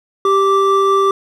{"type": "tone pair together", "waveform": "triangle", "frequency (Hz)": [392, 1170.9], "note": ["G4", "D6"], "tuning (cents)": [0, -6], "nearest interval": "octave + perfect fifth", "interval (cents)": 1894, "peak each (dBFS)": -11, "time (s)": [0.25, 1.11], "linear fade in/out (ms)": 2, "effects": []}